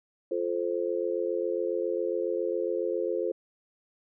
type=chord; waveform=sine; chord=F major; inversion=none; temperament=just; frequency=349.2 / 436.5 / 523.8 Hz; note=F4 / A4 / C5; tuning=0 / -14 / +2 cents; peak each=-31 dBFS; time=0.31-3.32 s; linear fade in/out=5 ms; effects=none